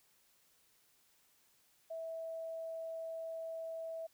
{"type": "tone", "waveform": "sine", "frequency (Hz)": 653, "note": "E5", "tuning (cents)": -17, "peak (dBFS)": -40, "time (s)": [1.9, 4.07], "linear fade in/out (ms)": 10, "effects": ["white hiss -71 dBFS RMS until 4.13 s"]}